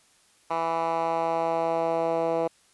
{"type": "tone with band-pass filter sweep", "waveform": "10% pulse", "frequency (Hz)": 165.2, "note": "E3", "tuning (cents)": 4, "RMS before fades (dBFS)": -26, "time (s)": [0.5, 2.48], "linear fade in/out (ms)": 10, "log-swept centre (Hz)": [1000, 550], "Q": 1.9, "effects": ["white hiss -61 dBFS RMS until 2.73 s", "resampled to 24000 Hz"]}